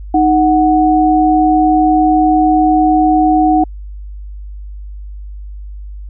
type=tone pair together; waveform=sine; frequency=311.1 / 739.9 Hz; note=D#4 / F#5; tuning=0 / 0 cents; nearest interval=octave + minor third; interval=1500 cents; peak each=-10 dBFS; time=0.14-3.64 s; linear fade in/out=5 ms; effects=added 50 Hz sine -25 dBFS peak until 6.09 s